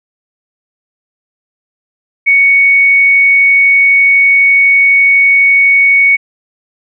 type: tone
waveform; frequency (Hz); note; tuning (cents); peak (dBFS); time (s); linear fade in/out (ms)
sine; 2227; C#7; +7; -4; 2.26-6.17; 20
effects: none